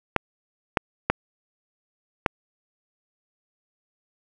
clicks, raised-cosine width 0.5 ms, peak -3 dBFS, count 4, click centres 0.163 / 0.772 / 1.1 / 2.262 s, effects none

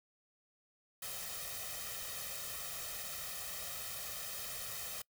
white noise with comb filter, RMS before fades -43 dBFS, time 1.02-5.02 s, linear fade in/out 5 ms, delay 1.6 ms, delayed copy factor +0.85, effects noise-tail reverb RT60 0.1 s tail -24 dB re dry

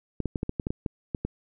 clicks, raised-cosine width 3 ms, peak -15 dBFS, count 11, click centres 0.203 / 0.257 / 0.358 / 0.431 / 0.494 / 0.598 / 0.669 / 0.705 / 0.862 / 1.148 / 1.25 s, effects none

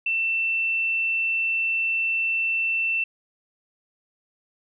sine tone, 2680 Hz, E7, 28 cents sharp, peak -21 dBFS, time 0.06-3.04 s, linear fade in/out 5 ms, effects none

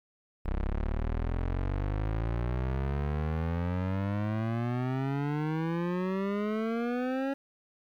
25% pulse exponential sweep, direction up, 32.2 to 277.2 Hz, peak -25 dBFS, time 0.45-7.34 s, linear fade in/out 10 ms, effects low-pass 2000 Hz 12 dB/octave + 10-bit

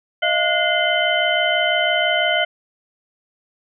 sine tone cluster, 624 / 690 / 1453 / 2079 / 3056 Hz, D#5 / F5 / F#6 / C7 / G7, +5 / -21 / -32 / -12 / -45 cents, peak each -22 dBFS, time 0.22-2.45 s, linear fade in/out 10 ms, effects none

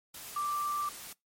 sine tone in noise, 1174.7 Hz, D6, in tune, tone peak -30 dBFS, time 0.36-0.89 s, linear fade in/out 5 ms, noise white, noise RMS -45 dBFS, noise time 0.14-1.13 s, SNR +12 dB, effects noise-tail reverb RT60 0.2 s tail -25 dB re dry + MP3 64 kbps

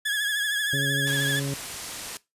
30% pulse tone with vibrato, 1684 Hz, G#6, 24 cents sharp, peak -21 dBFS, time 0.05-1.4 s, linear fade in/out 10 ms, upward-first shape triangle, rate 13 Hz, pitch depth 64 cents each way
harmonic tone, 139 Hz, C#3, 5 cents sharp, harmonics 1 / 2 / 3 / 4, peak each -27 / -33 / -37 / -39 dBFS, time 0.73-1.54 s, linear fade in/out 2 ms
white low-pass noise, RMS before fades -37 dBFS, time 1.07-2.17 s, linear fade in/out 0 ms, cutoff 11000 Hz, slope 24 dB/octave
effects noise-tail reverb RT60 0.2 s tail -19 dB re dry + resampled to 32000 Hz

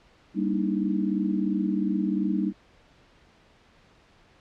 sine chord, Eb major seventh, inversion first, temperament equal with one note detuned, 196 / 233.1 / 293.7 / 316.6 Hz, G3 / Bb3 / D4 / Eb4, 0 / 0 / 0 / +30 cents, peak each -26 / -31 / -30 / -29 dBFS, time 0.34-2.53 s, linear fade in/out 50 ms, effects pink hiss -58 dBFS RMS until 4.4 s + low-pass 4000 Hz 12 dB/octave

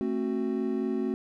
triangle chord, F# diminished, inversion first, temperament just, 222 / 266.4 / 370 Hz, A3 / C4 / F#4, +16 / +31 / 0 cents, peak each -29 dBFS, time 0.01-1.14 s, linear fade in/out 0 ms, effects none

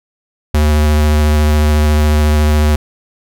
square tone with vibrato, 75.5 Hz, D2, 48 cents sharp, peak -9 dBFS, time 0.54-2.76 s, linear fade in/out 5 ms, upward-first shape triangle, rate 14 Hz, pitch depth 19 cents each way, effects none

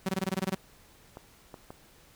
sawtooth tone bursts, 189.9 Hz, F#3, 45 cents sharp, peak -23 dBFS, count 10, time 0.06-0.549 s, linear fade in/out 5 ms, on 30 ms, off 21 ms
clicks, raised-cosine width 1 ms, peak -28 dBFS, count 3, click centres 1.171 / 1.542 / 1.705 s
effects pink hiss -58 dBFS RMS until 2.15 s

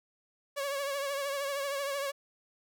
sawtooth tone with vibrato, 559 Hz, C#5, 14 cents sharp, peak -28 dBFS, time 0.56-2.12 s, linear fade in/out 20 ms, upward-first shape triangle, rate 13 Hz, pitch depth 59 cents each way, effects none

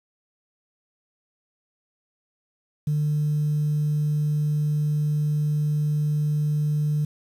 sine tone, 150 Hz, D3, 37 cents sharp, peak -19 dBFS, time 2.87-7.05 s, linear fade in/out 5 ms, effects tanh soft clip ceiling -16 dBFS + 8-bit

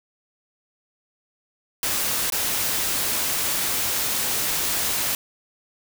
white noise with dropouts, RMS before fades -24 dBFS, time 1.83-5.15 s, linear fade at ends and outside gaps 1 ms, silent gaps 2.301-2.322 s, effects none

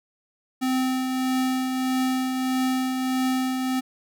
square tone with tremolo, 258.6 Hz, C4, 20 cents flat, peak -21 dBFS, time 0.61-3.81 s, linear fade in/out 20 ms, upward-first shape triangle, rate 1.6 Hz, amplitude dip 40%, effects none

